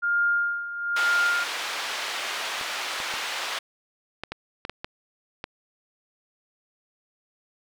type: tone with tremolo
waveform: sine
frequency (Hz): 1407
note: F6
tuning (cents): +12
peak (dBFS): -19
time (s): 0.02-1.45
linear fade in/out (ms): 20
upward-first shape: sine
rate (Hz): 1.1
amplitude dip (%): 75
type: band-pass noise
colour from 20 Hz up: white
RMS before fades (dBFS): -31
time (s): 0.96-3.59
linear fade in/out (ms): 5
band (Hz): 640 to 3400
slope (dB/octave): 12
type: clicks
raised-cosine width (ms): 0.3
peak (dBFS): -16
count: 9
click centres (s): 2.612 / 3.002 / 3.139 / 4.236 / 4.32 / 4.651 / 4.696 / 4.845 / 5.441
effects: none